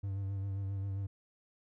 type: tone with vibrato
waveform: triangle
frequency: 98 Hz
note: G2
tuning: in tune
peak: -32 dBFS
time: 0.03-1.07 s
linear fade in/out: 10 ms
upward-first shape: sine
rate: 7.5 Hz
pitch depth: 31 cents each way
effects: none